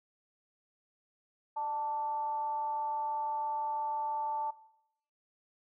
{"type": "tone with frequency modulation", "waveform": "sine", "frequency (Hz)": 883, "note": "A5", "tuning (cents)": 6, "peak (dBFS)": -32, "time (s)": [1.56, 4.51], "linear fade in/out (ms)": 10, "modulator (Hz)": 280, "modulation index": 0.34, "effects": ["noise-tail reverb RT60 0.7 s tail -18 dB re dry"]}